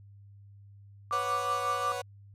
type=tone with tremolo; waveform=sine; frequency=1174.7 Hz; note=D6; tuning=in tune; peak=-26 dBFS; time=1.11-1.92 s; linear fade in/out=0 ms; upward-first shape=triangle; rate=5.5 Hz; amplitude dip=65%
type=chord; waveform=30% pulse; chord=B suspended second; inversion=none; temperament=equal; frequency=493.9 / 554.4 / 740 Hz; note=B4 / C#5 / F#5; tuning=0 / 0 / 0 cents; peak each=-35 dBFS; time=1.12-2.02 s; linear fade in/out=10 ms
effects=added 100 Hz sine -50 dBFS peak until 2.34 s + low-pass 12000 Hz 12 dB/octave